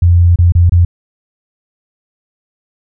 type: tone with dropouts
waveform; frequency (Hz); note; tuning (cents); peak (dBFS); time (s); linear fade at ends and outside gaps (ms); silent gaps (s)
sine; 86.9; F2; -8; -4; 0.02-0.85; 5; 0.359-0.387 / 0.522-0.551 / 0.696-0.72
effects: none